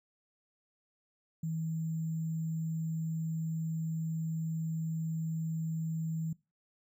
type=tone with sample-and-hold; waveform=sine; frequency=161.1 Hz; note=E3; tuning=39 cents flat; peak=-32 dBFS; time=1.43-6.33 s; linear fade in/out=5 ms; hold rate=7350 Hz; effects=noise-tail reverb RT60 0.3 s tail -23 dB re dry